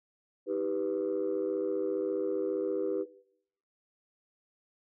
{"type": "chord", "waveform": "sine", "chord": "Eb augmented", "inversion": "none", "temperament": "equal with one note detuned", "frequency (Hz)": [317.1, 392, 493.9], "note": ["Eb4", "G4", "B4"], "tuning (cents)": [33, 0, 0], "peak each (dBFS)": [-34, -31, -31], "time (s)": [0.46, 3.06], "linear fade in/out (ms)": 50, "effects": ["noise-tail reverb RT60 0.7 s tail -17 dB re dry", "tanh soft clip ceiling -23 dBFS"]}